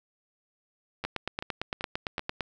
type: two click trains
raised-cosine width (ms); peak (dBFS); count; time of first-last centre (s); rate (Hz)
0.3; -18 / -14; 4 / 13; 1.04-2.194 / 1.05-2.407; 2.6 / 8.84
effects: none